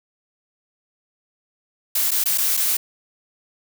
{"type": "noise with dropouts", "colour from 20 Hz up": "blue", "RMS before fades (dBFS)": -20, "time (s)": [1.95, 2.77], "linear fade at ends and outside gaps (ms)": 5, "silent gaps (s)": [[2.108, 2.115], [2.24, 2.257], [2.377, 2.381], [2.569, 2.572]], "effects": []}